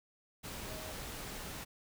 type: tone in noise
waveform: sine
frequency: 629 Hz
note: D#5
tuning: 19 cents sharp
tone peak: -48 dBFS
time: 0.67-0.94 s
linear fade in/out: 20 ms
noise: pink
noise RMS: -44 dBFS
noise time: 0.43-1.65 s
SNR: -7 dB
effects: none